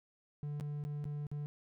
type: tone with dropouts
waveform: triangle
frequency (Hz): 146.83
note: D3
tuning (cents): 0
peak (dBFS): -35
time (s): 0.43-1.46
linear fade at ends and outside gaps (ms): 0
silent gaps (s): 0.599-0.609 / 0.839-0.85 / 1.042-1.053 / 1.268-1.315
effects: none